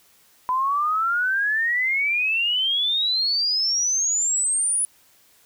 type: exponential sweep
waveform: sine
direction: up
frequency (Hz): 1000 to 10000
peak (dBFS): -19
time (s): 0.49-4.85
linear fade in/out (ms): 0
effects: white hiss -57 dBFS RMS until 5.45 s